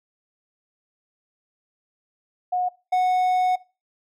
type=tone pair in turn; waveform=sine / triangle; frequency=726 / 735.3 Hz; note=F#5 / F#5; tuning=-33 / -11 cents; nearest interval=unison; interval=22 cents; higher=second; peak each=-20 / -15 dBFS; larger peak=second; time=2.52-2.69 / 2.92-3.56 s; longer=second; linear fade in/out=10 ms; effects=noise-tail reverb RT60 0.3 s tail -21 dB re dry